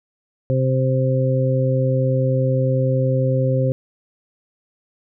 harmonic tone, 130.81 Hz, C3, in tune, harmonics 1 / 2 / 3 / 4, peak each -17 / -26 / -28 / -21 dBFS, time 0.5-3.72 s, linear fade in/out 0 ms, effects none

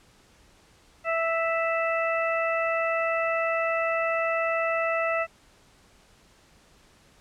harmonic tone, 659.3 Hz, E5, in tune, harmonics 1 / 2 / 3 / 4, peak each -26 / -29 / -31 / -32 dBFS, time 1.04-5.27 s, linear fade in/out 50 ms, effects pink hiss -58 dBFS RMS until 7.2 s + low-pass 9000 Hz 12 dB/octave

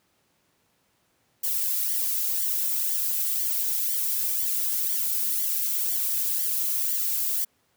violet noise with flanger, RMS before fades -26 dBFS, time 1.43-7.45 s, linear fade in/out 10 ms, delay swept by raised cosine 0.76 to 2.16 ms, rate 2 Hz, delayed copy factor -0.85, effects pink hiss -68 dBFS RMS until 7.76 s + high-pass 100 Hz 12 dB/octave

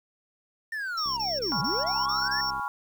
triangle linear two-way sweep, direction down then up, 1822 to 123.47 to 1822 Hz, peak -28 dBFS, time 0.72-2.41 s, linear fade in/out 5 ms, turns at 1.6 s
triangle tone bursts, 5470 Hz, F8, 37 cents flat, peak -27 dBFS, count 7, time 0.97-2.508 s, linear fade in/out 10 ms, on 200 ms, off 23 ms
click train, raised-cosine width 3 ms, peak -34 dBFS, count 103, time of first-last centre 1.06-2.596 s, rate 66.4 Hz
sine chord, C# dominant seventh, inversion second, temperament equal, 830.6 / 987.8 / 1108.7 / 1396.9 Hz, G#5 / B5 / C#6 / E#6, 0 / 0 / 0 / 0 cents, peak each -34 dBFS, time 1.52-2.68 s, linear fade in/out 0 ms
effects 9-bit

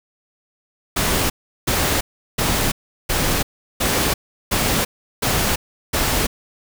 pink noise bursts, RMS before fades -19 dBFS, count 8, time 0.96-6.27 s, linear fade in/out 10 ms, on 340 ms, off 370 ms, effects none

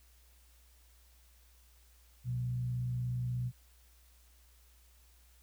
sine tone with frequency modulation, 123.47 Hz, B2, in tune, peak -32 dBFS, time 2.24-3.52 s, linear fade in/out 50 ms, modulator 56.7 Hz, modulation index 0.31, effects added 60 Hz sine -61 dBFS peak until 5.42 s + white hiss -67 dBFS RMS until 5.42 s

